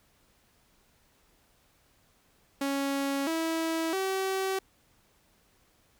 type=tone with pitch steps; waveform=sawtooth; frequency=277 / 325.6 / 382.8 Hz; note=C#4 / E4 / G4; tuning=-1 / -21 / -41 cents; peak=-24 dBFS; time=2.61-4.59 s; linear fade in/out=5 ms; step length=660 ms; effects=pink hiss -66 dBFS RMS until 5.99 s